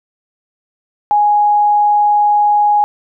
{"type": "tone", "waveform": "sine", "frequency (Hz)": 830.6, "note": "G#5", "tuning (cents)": 0, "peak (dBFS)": -8, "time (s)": [1.11, 2.84], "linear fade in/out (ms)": 0, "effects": []}